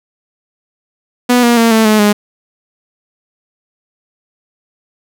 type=tone with pitch steps; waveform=sawtooth; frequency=245.9 / 237.7 / 229.7 / 222 / 214.6 / 207.4 Hz; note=B3 / A#3 / A#3 / A3 / A3 / G#3; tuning=-7 / +34 / -25 / +16 / -43 / -2 cents; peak=-3 dBFS; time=1.29-2.13 s; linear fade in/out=10 ms; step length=140 ms; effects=none